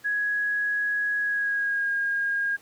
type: tone with pitch glide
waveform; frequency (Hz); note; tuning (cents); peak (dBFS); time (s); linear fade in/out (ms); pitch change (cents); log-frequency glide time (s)
sine; 1668 to 1625.2; G#6 to G#6; +7 to -38; -23; 0.04-2.57; 20; -45; 1.2-1.91
effects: pink hiss -55 dBFS RMS until 2.61 s + high-pass 150 Hz 12 dB/octave